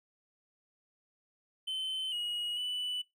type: tone with pitch steps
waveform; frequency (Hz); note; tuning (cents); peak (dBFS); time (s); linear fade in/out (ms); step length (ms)
triangle; 3067 / 2898 / 2974; G7 / F#7 / F#7; -38 / -37 / +8; -32; 1.67-3.02; 10; 450
effects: noise-tail reverb RT60 0.2 s tail -22 dB re dry

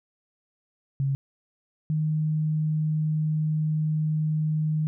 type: tone pair in turn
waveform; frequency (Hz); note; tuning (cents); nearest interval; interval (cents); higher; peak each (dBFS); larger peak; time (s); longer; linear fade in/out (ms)
sine; 137.3 / 154.78; C#3 / D#3; -16 / -9; major second; 207; second; -22; neither; 1-1.15 / 1.9-4.87; second; 0
effects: none

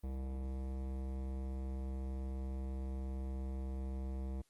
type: tone with hard clipping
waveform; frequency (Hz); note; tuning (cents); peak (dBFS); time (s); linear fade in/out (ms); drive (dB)
sine; 65.8; C2; +10; -40; 0.03-4.42; 10; 17
effects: white hiss -75 dBFS RMS until 4.49 s + Opus 32 kbps

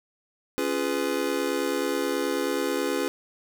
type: chord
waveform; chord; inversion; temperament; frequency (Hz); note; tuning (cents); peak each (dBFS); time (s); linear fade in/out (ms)
square; C# dominant seventh; none; just; 277.2 / 346.5 / 415.8 / 498.9; C#4 / E#4 / G#4 / B4; 0 / -14 / +2 / +17; -31; 0.58-3.08; 0
effects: none

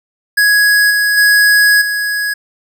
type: tone with level steps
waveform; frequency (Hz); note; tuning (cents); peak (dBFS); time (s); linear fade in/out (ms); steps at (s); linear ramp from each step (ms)
square; 1667; G#6; +6; -8 / -11 / -7 / -15; 0.37-2.34; 10; 0.9 / 1.17 / 1.81; 10
effects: none

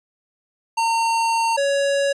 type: tone pair in turn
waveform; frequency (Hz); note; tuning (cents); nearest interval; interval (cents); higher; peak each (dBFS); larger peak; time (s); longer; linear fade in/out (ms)
square; 913 / 559.5; A#5 / C#5; -36 / +16; minor sixth; 848; first; -18 / -18; neither; 0.77-1.57 / 1.57-2.13; first; 10
effects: resampled to 22050 Hz

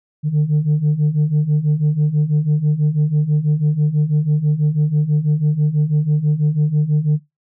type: beating tone pair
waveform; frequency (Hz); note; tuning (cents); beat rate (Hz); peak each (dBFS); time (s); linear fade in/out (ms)
sine; 146.83 / 152.93; D3 / D#3; 0 / -30; 6.1; -16 / -13; 0.23-7.2; 50
effects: noise-tail reverb RT60 0.2 s tail -20 dB re dry + tanh soft clip ceiling -10 dBFS

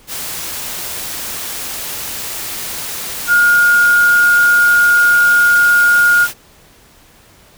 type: tone in noise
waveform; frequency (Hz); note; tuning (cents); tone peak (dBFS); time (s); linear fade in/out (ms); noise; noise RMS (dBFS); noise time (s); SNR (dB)
sine; 1426; F6; +36; -7; 3.27-6.28; 50; white; -24; 0.07-6.34; +14
effects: pink hiss -46 dBFS RMS until 7.57 s

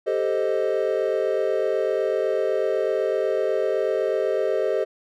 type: chord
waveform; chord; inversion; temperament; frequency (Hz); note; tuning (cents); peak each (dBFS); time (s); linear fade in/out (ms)
triangle; A half-diminished seventh; third; equal; 392 / 440 / 523.3 / 622.3; G4 / A4 / C5 / Eb5; 0 / 0 / 0 / 0; -24; 0.06-4.85; 20
effects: none

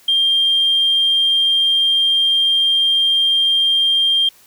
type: tone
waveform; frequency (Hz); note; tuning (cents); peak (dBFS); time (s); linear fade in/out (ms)
sine; 3193; G7; +31; -11; 0.08-4.29; 5
effects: tanh soft clip ceiling -7 dBFS + white hiss -49 dBFS RMS until 4.46 s

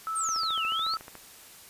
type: tone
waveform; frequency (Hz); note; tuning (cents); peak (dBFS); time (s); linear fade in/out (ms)
sine; 1311; E6; -10; -29; 0.07-0.97; 0
type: exponential two-way sweep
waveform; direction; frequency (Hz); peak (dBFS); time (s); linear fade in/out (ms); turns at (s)
sine; down then up; 9050 to 2583 to 4693; -29; 0.15-0.96; 20; 0.65
type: click train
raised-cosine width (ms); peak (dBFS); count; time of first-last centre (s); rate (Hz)
0.5; -28; 13; 0.29-1.153; 13.9
effects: white hiss -50 dBFS RMS until 1.69 s + resampled to 32000 Hz

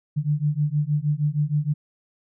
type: beating tone pair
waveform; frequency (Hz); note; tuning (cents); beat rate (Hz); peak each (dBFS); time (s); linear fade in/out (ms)
sine; 145.4 / 151.8; D3 / D#3; -17 / -42; 6.4; -23 / -23; 0.16-1.74; 20
effects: none

